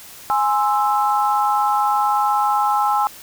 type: chord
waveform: sine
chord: Ab augmented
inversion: none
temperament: equal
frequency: 830.6 / 1046.5 / 1318.5 Hz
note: Ab5 / C6 / E6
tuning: 0 / 0 / 0 cents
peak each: -17 / -22 / -21 dBFS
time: 0.3-3.07 s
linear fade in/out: 0 ms
effects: white hiss -40 dBFS RMS until 3.22 s